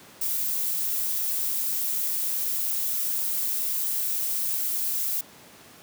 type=noise; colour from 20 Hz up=violet; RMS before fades=-27 dBFS; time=0.21-5.21 s; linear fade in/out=5 ms; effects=pink hiss -49 dBFS RMS until 5.82 s + high-pass 150 Hz 12 dB/octave